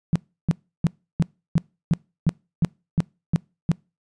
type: tone bursts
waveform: sine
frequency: 164.81 Hz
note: E3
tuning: in tune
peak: -14 dBFS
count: 11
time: 0.13-3.716 s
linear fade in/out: 0 ms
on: 26 ms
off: 330 ms
effects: noise-tail reverb RT60 0.3 s tail -26 dB re dry + resampled to 22050 Hz